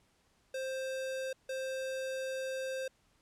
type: tone bursts at uneven times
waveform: square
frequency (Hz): 526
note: C5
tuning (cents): +9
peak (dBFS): -36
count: 2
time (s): 0.54-1.33 / 1.49-2.88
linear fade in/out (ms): 5
effects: pink hiss -71 dBFS RMS until 3.21 s + low-pass 10000 Hz 12 dB/octave